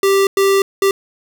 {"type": "tone bursts at uneven times", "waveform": "square", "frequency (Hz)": 392, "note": "G4", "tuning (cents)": 0, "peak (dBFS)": -11, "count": 3, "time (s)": [[0.03, 0.27], [0.37, 0.62], [0.82, 0.91]], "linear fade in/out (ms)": 2, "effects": []}